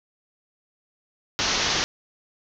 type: low-pass noise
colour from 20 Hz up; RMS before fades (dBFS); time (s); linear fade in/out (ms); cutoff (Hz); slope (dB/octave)
white; -24; 1.39-1.84; 0; 6400; 96
effects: none